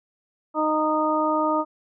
harmonic tone, 308.7 Hz, D#4, 14 cents flat, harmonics 1 / 2 / 3 / 4, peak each -25 / -25 / -25 / -25 dBFS, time 0.54-1.65 s, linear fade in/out 50 ms, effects none

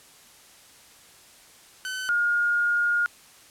sawtooth / sine tone pair in turn, 1517 / 1424 Hz, F#6 / F6, +43 / +33 cents, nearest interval minor second, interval 110 cents, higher first, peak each -26 / -20 dBFS, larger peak second, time 1.85-2.09 / 2.09-3.06 s, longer second, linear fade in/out 0 ms, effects white hiss -52 dBFS RMS until 3.5 s + low-pass 11000 Hz 12 dB/octave

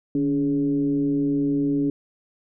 sine tone with frequency modulation, 284.3 Hz, C#4, 44 cents sharp, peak -19 dBFS, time 0.15-1.9 s, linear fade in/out 2 ms, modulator 134 Hz, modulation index 0.58, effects none

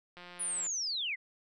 click train, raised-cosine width 0.3 ms, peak -33 dBFS, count 89, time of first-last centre 0.17-0.667 s, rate 177 Hz
sine linear sweep, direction down, 9956 to 1924 Hz, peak -32 dBFS, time 0.39-1.16 s, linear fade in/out 20 ms
effects none

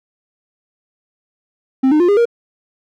triangle tone with pitch steps, 263.8 / 304.8 / 352.1 / 406.8 / 470 Hz, C4 / D#4 / F4 / G#4 / A#4, +14 / -36 / +14 / -36 / +14 cents, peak -7 dBFS, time 1.83-2.255 s, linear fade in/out 10 ms, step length 85 ms, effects none

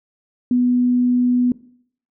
sine tone, 246.9 Hz, B3, in tune, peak -13 dBFS, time 0.51-1.52 s, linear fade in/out 2 ms, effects noise-tail reverb RT60 0.6 s tail -19 dB re dry

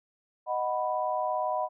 sine chord, B major, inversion first, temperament equal, 622.3 / 740 / 987.8 Hz, D#5 / F#5 / B5, 0 / 0 / 0 cents, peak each -31 dBFS, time 0.46-1.69 s, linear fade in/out 50 ms, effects none

